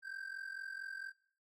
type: ring-modulated tone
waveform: triangle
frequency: 1573 Hz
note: G6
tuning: 6 cents sharp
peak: -38 dBFS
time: 0.02-1.13 s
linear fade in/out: 50 ms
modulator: 22.2 Hz
effects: noise-tail reverb RT60 0.5 s tail -20 dB re dry